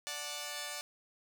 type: chord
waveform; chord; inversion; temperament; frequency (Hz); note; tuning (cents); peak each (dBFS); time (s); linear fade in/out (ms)
5% pulse; D major; none; equal with one note detuned; 587.3 / 734 / 880; D5 / F#5 / A5; 0 / -14 / 0; -30 / -33 / -34; 0.07-0.81; 0
effects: none